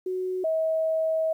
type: tone pair in turn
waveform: sine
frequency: 370 / 640.8 Hz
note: F#4 / E5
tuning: 0 / -49 cents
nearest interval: minor seventh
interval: 951 cents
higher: second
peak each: -26 / -22 dBFS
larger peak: second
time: 0.06-0.44 / 0.44-1.33 s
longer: second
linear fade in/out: 5 ms
effects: 10-bit

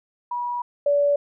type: tone pair in turn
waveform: sine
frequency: 969 / 574.8 Hz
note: B5 / D5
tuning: -33 / -37 cents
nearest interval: major sixth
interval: 904 cents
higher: first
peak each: -24 / -16 dBFS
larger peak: second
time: 0.31-0.62 / 0.86-1.16 s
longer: first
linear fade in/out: 5 ms
effects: none

